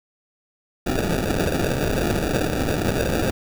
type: noise with sample-and-hold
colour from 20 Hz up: white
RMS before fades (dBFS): -22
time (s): 0.86-3.31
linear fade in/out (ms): 10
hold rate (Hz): 1050
effects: none